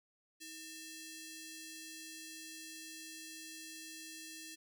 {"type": "ring-modulated tone", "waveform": "10% pulse", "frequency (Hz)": 1489, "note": "F#6", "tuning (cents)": 11, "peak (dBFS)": -36, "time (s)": [0.4, 4.56], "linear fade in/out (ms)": 20, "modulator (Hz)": 1170, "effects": []}